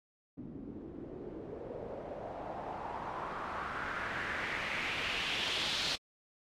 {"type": "noise with low-pass filter sweep", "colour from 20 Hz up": "white", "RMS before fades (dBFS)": -39, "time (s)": [0.37, 5.96], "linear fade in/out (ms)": 10, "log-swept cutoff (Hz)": [250, 4100], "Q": 2.8, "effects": ["AAC 64 kbps"]}